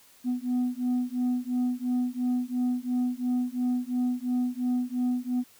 sine beating tone pair, 246.9 / 249.8 Hz, B3 / B3, 0 / +20 cents, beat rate 2.9 Hz, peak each -26 dBFS, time 0.24-5.44 s, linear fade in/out 50 ms, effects tanh soft clip ceiling -22 dBFS + white hiss -57 dBFS RMS until 5.59 s

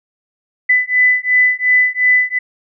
sine beating tone pair, 1998 / 2000.8 Hz, B6 / B6, +20 / +22 cents, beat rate 2.8 Hz, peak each -13 dBFS, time 0.69-2.39 s, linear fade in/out 10 ms, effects none

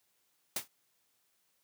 white noise with exponential decay, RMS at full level -29 dBFS, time 0.56-0.68 s, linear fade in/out 5 ms, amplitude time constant 25 ms, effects white hiss -75 dBFS RMS until 1.63 s + high-pass 80 Hz 12 dB/octave

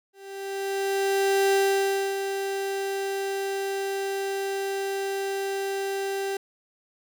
35% pulse tone with ADSR envelope, 392 Hz, G4, in tune, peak -17 dBFS, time 0.13-6.37 s, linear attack 1400 ms, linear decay 620 ms, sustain -8 dB, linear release 4 ms, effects none

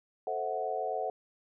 sine chord, F# half-diminished seventh, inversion first, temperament equal with one note detuned, 440 / 523.3 / 652.4 / 740 Hz, A4 / C5 / E5 / F#5, 0 / 0 / -18 / 0 cents, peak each -37 / -38 / -37 / -34 dBFS, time 0.27-1.1 s, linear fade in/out 2 ms, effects none

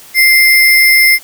sine tone with sample-and-hold, 2093 Hz, C7, in tune, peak -4 dBFS, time 0.14-1.19 s, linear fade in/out 50 ms, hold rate 7350 Hz, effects white hiss -37 dBFS RMS until 1.23 s

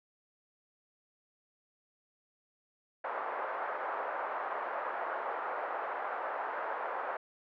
pink band-pass noise, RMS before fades -37 dBFS, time 3.04-7.17 s, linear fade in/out 5 ms, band 560 to 1500 Hz, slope 24 dB/octave, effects none

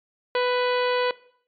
harmonic tone with a mistuned harmonic, 495.8 Hz, B4, 7 cents sharp, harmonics 1 / 2 / 3 / 4 / 5 / 6 / 7 / 8 / 9, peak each -21 / -27 / -31 / -33 / -35 / -37 / -38 / -39 / -40 dBFS, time 0.35-1.11 s, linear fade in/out 2 ms, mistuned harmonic 7, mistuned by -50 cents, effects noise-tail reverb RT60 0.6 s tail -20 dB re dry + MP3 96 kbps

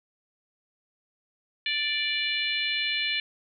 harmonic tone, 587.3 Hz, D5, in tune, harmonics 3 / 4 / 5 / 6 / 7, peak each -34 / -29 / -31 / -33 / -34 dBFS, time 1.66-3.2 s, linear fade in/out 2 ms, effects none

